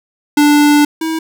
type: tone pair in turn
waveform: square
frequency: 293.7 / 321.7 Hz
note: D4 / E4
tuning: 0 / -42 cents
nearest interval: major second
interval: 158 cents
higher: second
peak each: -7 / -16 dBFS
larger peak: first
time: 0.37-0.85 / 1.01-1.19 s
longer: first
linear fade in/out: 5 ms
effects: none